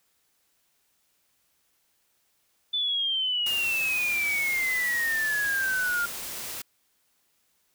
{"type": "exponential sweep", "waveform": "sine", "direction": "down", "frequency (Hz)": [3520, 1400], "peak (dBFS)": -24, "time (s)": [2.73, 6.06], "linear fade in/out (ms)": 10}
{"type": "noise", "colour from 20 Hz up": "white", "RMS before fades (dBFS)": -36, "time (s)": [3.46, 6.62], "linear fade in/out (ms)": 5}
{"effects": ["white hiss -70 dBFS RMS until 7.74 s"]}